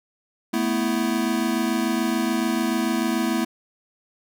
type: chord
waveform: square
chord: A suspended second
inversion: none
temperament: equal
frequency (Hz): 220 / 246.9 / 329.6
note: A3 / B3 / E4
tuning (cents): 0 / 0 / 0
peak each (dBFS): -26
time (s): 0.53-3.45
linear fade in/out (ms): 10
effects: none